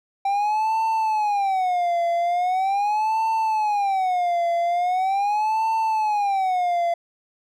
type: tone with vibrato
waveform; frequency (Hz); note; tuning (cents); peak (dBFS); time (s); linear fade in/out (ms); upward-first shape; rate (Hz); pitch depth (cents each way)
triangle; 781; G5; -7; -17; 0.25-6.94; 5; sine; 0.41; 230
effects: none